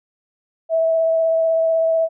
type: tone with vibrato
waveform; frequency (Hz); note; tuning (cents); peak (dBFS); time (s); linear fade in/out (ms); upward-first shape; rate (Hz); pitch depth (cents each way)
sine; 652; E5; -19; -14; 0.69-2.09; 50; sine; 16; 11
effects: none